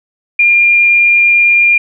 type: tone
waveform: sine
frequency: 2403 Hz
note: D7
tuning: 39 cents sharp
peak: -5 dBFS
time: 0.39-1.78 s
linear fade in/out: 5 ms
effects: none